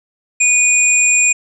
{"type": "tone pair together", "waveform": "sine", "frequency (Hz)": [2462, 7378], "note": ["D#7", "A#8"], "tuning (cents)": [-19, -19], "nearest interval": "octave + perfect fifth", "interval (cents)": 1900, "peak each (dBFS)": -12, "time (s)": [0.4, 1.33], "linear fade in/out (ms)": 10, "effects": []}